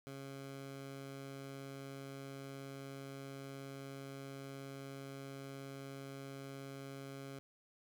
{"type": "tone", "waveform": "15% pulse", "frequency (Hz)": 137, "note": "C#3", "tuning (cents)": -20, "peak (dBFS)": -40, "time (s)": [0.07, 7.39], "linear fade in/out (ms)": 0, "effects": []}